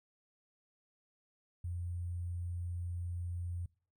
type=tone with sample-and-hold; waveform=sine; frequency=87.31 Hz; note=F2; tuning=in tune; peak=-36 dBFS; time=1.64-3.66 s; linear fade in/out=5 ms; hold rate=8820 Hz; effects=noise-tail reverb RT60 0.5 s tail -25 dB re dry